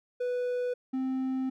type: tone pair in turn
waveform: triangle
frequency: 493.9 / 261.6 Hz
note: B4 / C4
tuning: 0 / 0 cents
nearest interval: major seventh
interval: 1100 cents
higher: first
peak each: -26 dBFS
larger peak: neither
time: 0.2-0.74 / 0.93-1.5 s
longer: second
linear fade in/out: 10 ms
effects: none